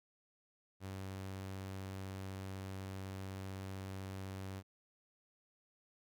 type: tone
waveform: sawtooth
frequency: 95.9 Hz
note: G2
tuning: 37 cents flat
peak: -39 dBFS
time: 0.8-4.63 s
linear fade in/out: 50 ms
effects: none